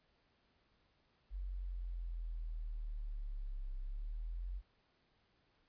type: linear two-way sweep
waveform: sine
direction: down then up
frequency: 46.95 to 32.7 to 46.95 Hz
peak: -39 dBFS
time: 1.3-4.62 s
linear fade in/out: 50 ms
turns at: 3.79 s
effects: pink hiss -75 dBFS RMS until 5.68 s + resampled to 11025 Hz